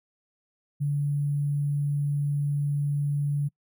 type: tone with sample-and-hold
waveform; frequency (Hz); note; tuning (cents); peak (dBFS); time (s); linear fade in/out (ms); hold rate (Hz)
sine; 144.3; D3; -30; -23; 0.8-3.49; 20; 11025
effects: noise-tail reverb RT60 0.1 s tail -26 dB re dry